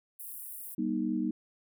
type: high-pass noise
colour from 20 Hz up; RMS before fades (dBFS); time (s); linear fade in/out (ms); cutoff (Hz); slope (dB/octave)
pink; -43; 0.19-0.75; 10; 9800; 48
type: chord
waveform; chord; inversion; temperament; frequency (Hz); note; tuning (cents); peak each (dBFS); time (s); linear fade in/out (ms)
sine; G augmented; none; equal with one note detuned; 196 / 240.7 / 311.1; G3 / B3 / D#4; 0 / -44 / 0; -34 / -32 / -32; 0.78-1.31; 5
effects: none